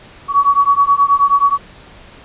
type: beating tone pair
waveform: sine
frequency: 1124 / 1133.4 Hz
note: C#6 / C#6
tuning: +24 / +38 cents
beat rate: 9.4 Hz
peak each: -12 dBFS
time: 0.28-1.58 s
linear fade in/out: 50 ms
effects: pink hiss -40 dBFS RMS until 2.24 s + resampled to 8000 Hz